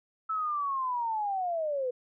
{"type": "linear sweep", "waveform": "sine", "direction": "down", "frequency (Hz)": [1316, 486.7], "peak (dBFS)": -28, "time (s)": [0.29, 1.91], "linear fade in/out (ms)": 10, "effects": []}